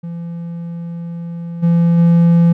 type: tone with level steps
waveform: triangle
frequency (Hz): 169.6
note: E3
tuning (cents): +50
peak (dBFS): -21 / -7 / -5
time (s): 0.03-2.53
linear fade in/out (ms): 10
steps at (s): 1.62 / 1.97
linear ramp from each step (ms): 20
effects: none